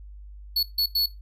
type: tone bursts at uneven times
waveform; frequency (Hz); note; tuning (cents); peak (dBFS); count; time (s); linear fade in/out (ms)
square; 4408; C#8; -11; -21; 3; 0.56-0.63 / 0.78-0.86 / 0.95-1.06; 5
effects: noise-tail reverb RT60 0.2 s tail -17 dB re dry + added 50 Hz sine -40 dBFS peak until 1.21 s